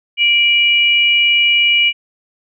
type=tone pair together; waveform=sine; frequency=2349 / 2910 Hz; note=D7 / F#7; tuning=0 / -29 cents; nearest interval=major third; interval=371 cents; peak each=-12 dBFS; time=0.17-1.93 s; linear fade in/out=50 ms; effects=none